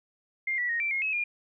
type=tone with pitch steps; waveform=sine; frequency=2111 / 1949 / 1866 / 2343 / 2150 / 2571 / 2416 Hz; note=C7 / B6 / A#6 / D7 / C7 / E7 / D7; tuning=+15 / -23 / +1 / -5 / +47 / -44 / +48 cents; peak=-26 dBFS; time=0.47-1.24 s; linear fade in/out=5 ms; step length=110 ms; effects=none